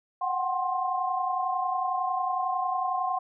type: tone cluster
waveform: sine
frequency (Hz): 734 / 765 / 1057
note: F#5 / G5 / C6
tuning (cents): -14 / -42 / +17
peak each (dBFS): -29 / -32 / -29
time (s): 0.21-3.19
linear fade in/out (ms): 10
effects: none

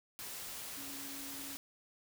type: tone in noise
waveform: sine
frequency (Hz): 277.2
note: C#4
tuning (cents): 0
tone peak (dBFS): -50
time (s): 0.77-1.56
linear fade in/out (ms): 0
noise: white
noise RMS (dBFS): -45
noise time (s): 0.19-1.57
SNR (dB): -8
effects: none

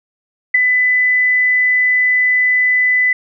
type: tone with ADSR envelope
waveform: sine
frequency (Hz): 2000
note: B6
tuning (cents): +21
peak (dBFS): -5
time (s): 0.54-3.13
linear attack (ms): 8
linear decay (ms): 14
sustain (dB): -5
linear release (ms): 4
effects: none

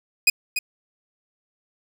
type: tone with echo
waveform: sawtooth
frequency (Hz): 2489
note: D#7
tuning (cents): 0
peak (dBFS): -9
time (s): 0.27-0.3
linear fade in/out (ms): 5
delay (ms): 290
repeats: 1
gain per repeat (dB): -9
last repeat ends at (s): 0.59
effects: none

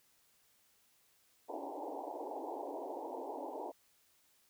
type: band-pass noise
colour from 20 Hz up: white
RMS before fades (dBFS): -43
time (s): 1.48-3.72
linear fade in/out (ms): 20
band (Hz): 270 to 940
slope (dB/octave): 96
effects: white hiss -71 dBFS RMS until 4.49 s

